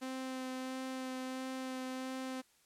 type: tone with vibrato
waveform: sawtooth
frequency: 259.6 Hz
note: C4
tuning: 13 cents flat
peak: -35 dBFS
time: 0.01-2.42 s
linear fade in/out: 20 ms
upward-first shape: sine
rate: 1.5 Hz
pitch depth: 11 cents each way
effects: white hiss -69 dBFS RMS until 2.65 s + low-pass 11000 Hz 12 dB/octave